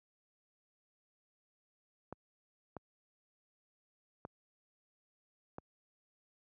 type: clicks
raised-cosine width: 1 ms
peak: -29 dBFS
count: 4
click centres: 2.126 / 2.767 / 4.251 / 5.584 s
effects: high-pass 80 Hz 12 dB/octave